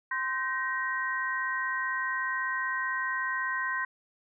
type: tone cluster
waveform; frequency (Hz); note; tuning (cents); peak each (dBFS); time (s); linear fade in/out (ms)
sine; 1040 / 1549 / 1885; C6 / G6 / A#6; -11 / -21 / +19; -33 / -33 / -32; 0.11-3.85; 5
effects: none